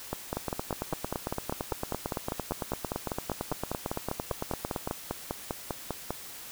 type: two click trains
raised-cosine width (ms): 1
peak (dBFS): -16 / -16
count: 31 / 41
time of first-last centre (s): 0.13-6.106 / 0.37-4.875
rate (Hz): 5.02 / 8.88
effects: white hiss -44 dBFS RMS until 6.51 s